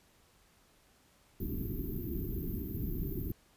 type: band-stop noise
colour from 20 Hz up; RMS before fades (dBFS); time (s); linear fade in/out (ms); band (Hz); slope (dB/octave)
pink; -36; 1.4-3.32; 5; 400 to 13000; 96
effects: pink hiss -66 dBFS RMS until 3.56 s + resampled to 32000 Hz